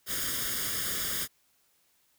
white noise with comb filter, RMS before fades -32 dBFS, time 0.06-1.28 s, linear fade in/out 50 ms, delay 0.59 ms, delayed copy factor +0.75, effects white hiss -69 dBFS RMS until 2.18 s

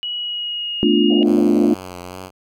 sine tone with pitch glide, 2919 to 2857 Hz, F#7 to F7, -24 to +39 cents, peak -22 dBFS, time 0.03-1.23 s, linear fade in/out 0 ms, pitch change -37 cents, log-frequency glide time 0.15-0.82 s
sine chord, B half-diminished seventh, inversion third, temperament equal, 220 / 246.9 / 293.7 / 349.2 Hz, A3 / B3 / D4 / F4, 0 / 0 / 0 / 0 cents, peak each -17 / -21 / -16 / -17 dBFS, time 0.83-1.74 s, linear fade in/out 0 ms
white band-pass noise, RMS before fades -29 dBFS, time 1.1-1.74 s, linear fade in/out 5 ms, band 320 to 740 Hz, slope 96 dB/octave
5% pulse tone with vibrato, 91 Hz, F#2, 28 cents flat, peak -20 dBFS, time 1.24-2.31 s, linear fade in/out 50 ms, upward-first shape triangle, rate 2.3 Hz, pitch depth 53 cents each way
effects none

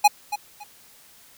square tone with echo, 830.6 Hz, G#5, in tune, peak -11 dBFS, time 0.04-0.08 s, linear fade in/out 10 ms, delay 280 ms, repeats 2, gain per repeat -13 dB, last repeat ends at 0.64 s, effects white hiss -52 dBFS RMS until 1.37 s

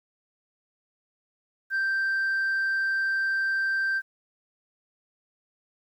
sine tone, 1568 Hz, G6, in tune, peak -21 dBFS, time 1.7-4.02 s, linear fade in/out 50 ms, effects tanh soft clip ceiling -22 dBFS + 10-bit

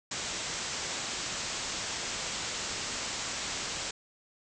white low-pass noise, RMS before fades -36 dBFS, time 0.11-3.91 s, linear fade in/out 5 ms, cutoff 7900 Hz, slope 96 dB/octave, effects none

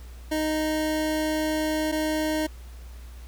25% pulse tone pair in turn, 310.3 / 310.3 Hz, D#4 / D#4, -5 / -5 cents, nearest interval unison, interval 0 cents, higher neither, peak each -20 dBFS, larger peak neither, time 0.31-1.92 / 1.92-2.47 s, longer first, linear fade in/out 10 ms, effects added 60 Hz sine -39 dBFS peak until 3.27 s + pink hiss -53 dBFS RMS until 3.27 s

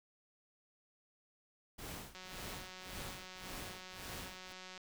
pink noise with tremolo, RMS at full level -46 dBFS, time 1.78-4.53 s, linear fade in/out 10 ms, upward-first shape sine, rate 1.8 Hz, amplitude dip 95%
click train, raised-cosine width 0.2 ms, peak -33 dBFS, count 487, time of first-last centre 2.15-4.777 s, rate 185 Hz
effects none

